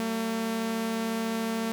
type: tone pair together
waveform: sawtooth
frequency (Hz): 191.8 / 225.8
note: G3 / A3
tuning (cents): -37 / +45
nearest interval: minor third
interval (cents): 282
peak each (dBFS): -34 / -24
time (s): 0-1.72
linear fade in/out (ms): 0
effects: none